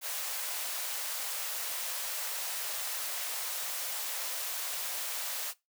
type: high-pass noise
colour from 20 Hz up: white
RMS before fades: -36 dBFS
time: 0.01-5.54 s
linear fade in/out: 50 ms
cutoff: 490 Hz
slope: 48 dB/octave
effects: noise-tail reverb RT60 0.2 s tail -20 dB re dry